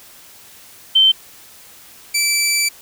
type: tone pair in turn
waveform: sine / 15% pulse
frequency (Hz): 3102 / 2324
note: G7 / D7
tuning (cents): -19 / -19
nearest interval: perfect fourth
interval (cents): 500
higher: first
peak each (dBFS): -8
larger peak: neither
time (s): 0.95-1.12 / 2.14-2.69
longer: second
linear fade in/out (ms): 10
effects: white hiss -43 dBFS RMS until 2.81 s